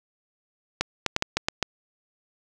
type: clicks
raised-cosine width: 0.2 ms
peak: -5 dBFS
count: 7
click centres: 0.81 / 1.063 / 1.164 / 1.224 / 1.37 / 1.485 / 1.627 s
effects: none